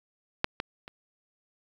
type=clicks; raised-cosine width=0.3 ms; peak=-7 / -14 / -26 dBFS; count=3; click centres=0.444 / 0.601 / 0.879 s; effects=8-bit